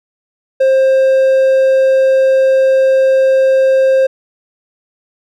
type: tone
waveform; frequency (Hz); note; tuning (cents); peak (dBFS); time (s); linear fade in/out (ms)
triangle; 530; C5; +22; -5; 0.6-4.07; 10
effects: none